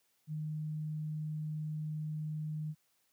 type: tone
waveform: sine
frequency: 153.8 Hz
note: D#3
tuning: 20 cents flat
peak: -35 dBFS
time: 0.27-2.75 s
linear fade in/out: 50 ms
effects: white hiss -75 dBFS RMS until 3.12 s + high-pass 80 Hz 12 dB/octave